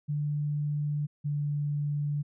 sine tone pair in turn, 147.5 / 146.14 Hz, D3 / D3, +8 / -8 cents, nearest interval unison, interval 16 cents, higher first, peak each -27 dBFS, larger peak neither, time 0.08-1.07 / 1.24-2.23 s, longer neither, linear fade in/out 20 ms, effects none

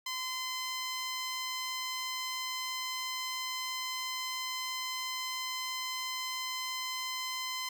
10% pulse tone, 1029 Hz, C6, 29 cents flat, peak -26 dBFS, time 0.06-7.69 s, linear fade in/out 5 ms, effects none

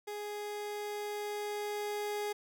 30% pulse tone with level ramp, 415.3 Hz, G#4, in tune, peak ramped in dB -36 to -31 dBFS, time 0.07-2.33 s, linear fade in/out 10 ms, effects none

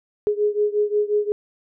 sine beating tone pair, 415.3 / 420.9 Hz, G#4 / G#4, 0 / +23 cents, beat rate 5.6 Hz, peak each -20 / -22 dBFS, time 0.27-1.32 s, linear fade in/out 0 ms, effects none

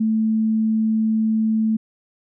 sine tone, 220 Hz, A3, in tune, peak -16 dBFS, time 0-1.77 s, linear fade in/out 10 ms, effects none

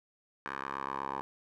10% pulse tone with band-pass filter sweep, 68.2 Hz, C#2, 28 cents flat, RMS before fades -38 dBFS, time 0.46-1.21 s, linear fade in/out 0 ms, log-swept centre 1400 to 900 Hz, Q 3.1, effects none

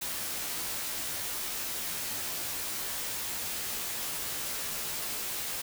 white noise with comb filter, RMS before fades -35 dBFS, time 0.01-5.62 s, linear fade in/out 10 ms, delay 15 ms, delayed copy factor -0.65, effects none

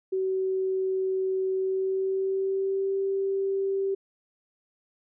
sine tone with pitch glide, 378.7 to 389.8 Hz, F#4 to G4, +40 to -10 cents, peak -24 dBFS, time 0.12-3.95 s, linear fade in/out 10 ms, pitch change +50 cents, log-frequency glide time 1.53-2.96 s, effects none

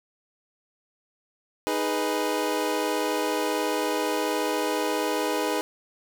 25% pulse chord, G# minor, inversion second, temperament equal, 311.1 / 415.3 / 493.9 Hz, D#4 / G#4 / B4, 0 / 0 / 0 cents, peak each -25 dBFS, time 1.67-5.61 s, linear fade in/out 0 ms, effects none

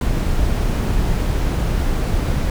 brown noise, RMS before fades -18 dBFS, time 0.01-2.5 s, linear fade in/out 2 ms, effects none

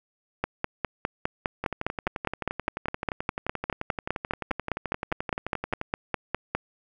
two click trains, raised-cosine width 0.5 ms, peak -10 / -15 dBFS, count 31 / 49, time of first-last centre 0.44-6.55 / 1.64-5.814 s, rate 4.91 / 11.5 Hz, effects none

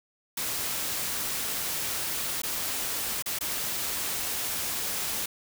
white noise with dropouts, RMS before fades -31 dBFS, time 0.37-5.26 s, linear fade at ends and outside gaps 5 ms, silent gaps 2.419-2.433 / 3.224-3.259 / 3.388-3.408 s, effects none

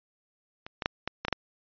clicks, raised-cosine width 0.3 ms, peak -24 / -16 / -8 / -14 / -15 / -12 / -9 dBFS, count 7, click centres 0.665 / 0.822 / 0.859 / 1.076 / 1.25 / 1.283 / 1.327 s, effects resampled to 11025 Hz

